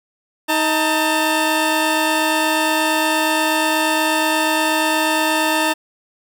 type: tone pair together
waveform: 15% pulse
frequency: 314.8 / 896 Hz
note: D#4 / A5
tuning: +20 / +31 cents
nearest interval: octave + tritone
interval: 1811 cents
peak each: -12 dBFS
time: 0.48-5.74 s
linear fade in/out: 20 ms
effects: none